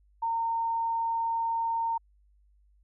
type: tone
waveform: sine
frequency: 916 Hz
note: A#5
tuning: 31 cents flat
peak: -26 dBFS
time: 0.22-1.98 s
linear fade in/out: 10 ms
effects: added 50 Hz sine -60 dBFS peak until 2.83 s